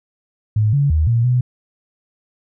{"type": "tone with pitch steps", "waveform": "sine", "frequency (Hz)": [107.1, 141.9, 78, 116.7, 124.6], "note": ["A2", "C#3", "D#2", "A#2", "B2"], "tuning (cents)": [-46, 41, 5, 2, 16], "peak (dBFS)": -12, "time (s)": [0.56, 1.41], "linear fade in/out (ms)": 5, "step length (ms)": 170, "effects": []}